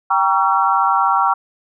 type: chord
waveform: sine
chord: G diminished seventh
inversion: none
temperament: just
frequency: 784 / 940.8 / 1128.9 / 1354.7 Hz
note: G5 / Bb5 / Db6 / Fb6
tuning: 0 / +16 / +31 / +47 cents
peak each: -18 dBFS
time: 0.1-1.34 s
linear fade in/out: 10 ms
effects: none